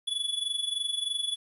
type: tone with amplitude modulation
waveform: square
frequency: 3418 Hz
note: G#7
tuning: 49 cents sharp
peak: -26 dBFS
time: 0.07-1.36 s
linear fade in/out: 10 ms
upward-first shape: sine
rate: 23.2 Hz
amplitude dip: 75%
effects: resampled to 32000 Hz + 10-bit